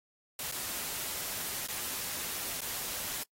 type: noise with dropouts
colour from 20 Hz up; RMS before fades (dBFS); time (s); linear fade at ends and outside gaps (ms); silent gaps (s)
white; -37; 0.39-3.23; 2; 0.515-0.522 / 1.667-1.685 / 2.607-2.616
effects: noise-tail reverb RT60 0.1 s tail -25 dB re dry + AAC 48 kbps